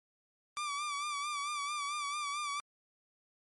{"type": "tone with vibrato", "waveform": "sawtooth", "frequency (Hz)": 1167, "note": "D6", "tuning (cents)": -11, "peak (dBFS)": -31, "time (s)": [0.57, 2.6], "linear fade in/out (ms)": 0, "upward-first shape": "sine", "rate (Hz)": 4.5, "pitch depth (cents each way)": 53, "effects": ["MP3 48 kbps"]}